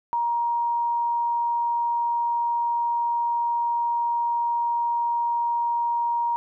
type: tone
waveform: sine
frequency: 943 Hz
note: A#5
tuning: 20 cents sharp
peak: -21 dBFS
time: 0.13-6.36 s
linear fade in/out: 0 ms
effects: none